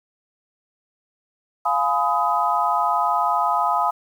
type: chord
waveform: sine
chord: F half-diminished seventh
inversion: none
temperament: just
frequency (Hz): 698.5 / 838.1 / 1005.8 / 1257.2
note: F5 / Ab5 / Cb6 / Eb6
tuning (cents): 0 / +16 / +31 / +18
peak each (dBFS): -24 / -23 / -23 / -22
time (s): 1.65-3.91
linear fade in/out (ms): 10
effects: 8-bit